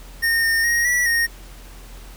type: tone with pitch steps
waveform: square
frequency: 1838 / 1825 / 1875 / 1947 / 1857 Hz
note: A#6 / A#6 / A#6 / B6 / A#6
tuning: -25 / -37 / +10 / -25 / -7 cents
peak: -17 dBFS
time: 0.22-1.27 s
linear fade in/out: 20 ms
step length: 210 ms
effects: added 43 Hz sine -38 dBFS peak until 2.16 s + pink hiss -45 dBFS RMS until 2.16 s